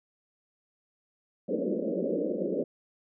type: band-pass noise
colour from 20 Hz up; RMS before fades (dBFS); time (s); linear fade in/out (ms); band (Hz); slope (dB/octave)
white; -30; 1.48-2.64; 10; 180 to 580; 96
effects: none